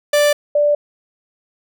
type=tone pair in turn; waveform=45% pulse / sine; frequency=587.3 / 587.3 Hz; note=D5 / D5; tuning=0 / 0 cents; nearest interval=unison; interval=0 cents; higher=neither; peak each=-11 dBFS; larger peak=neither; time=0.13-0.33 / 0.55-0.75 s; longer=neither; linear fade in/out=5 ms; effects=none